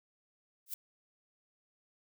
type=noise with exponential growth; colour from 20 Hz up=violet; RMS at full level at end=-32 dBFS; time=0.66-0.74 s; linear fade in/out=5 ms; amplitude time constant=17 ms; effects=none